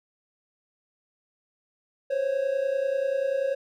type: tone pair together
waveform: triangle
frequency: 519.7 / 550 Hz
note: C5 / C#5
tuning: -12 / -14 cents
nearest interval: minor second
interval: 98 cents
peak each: -27 / -23 dBFS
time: 2.1-3.55 s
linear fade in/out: 10 ms
effects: none